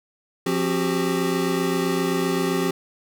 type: tone cluster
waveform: square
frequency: 175.3 / 266.5 / 370.9 / 398.6 Hz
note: F3 / C4 / F#4 / G4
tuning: +7 / +32 / +4 / +29 cents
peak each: -27 dBFS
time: 0.46-2.71 s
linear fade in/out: 5 ms
effects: none